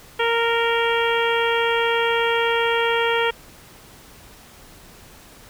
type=harmonic tone; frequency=463.8 Hz; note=A#4; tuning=9 cents flat; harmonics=1 / 2 / 3 / 4 / 5 / 6 / 7; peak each=-21 / -24 / -26 / -27 / -28 / -29 / -29 dBFS; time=0.19-3.31 s; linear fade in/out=10 ms; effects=pink hiss -46 dBFS RMS until 5.49 s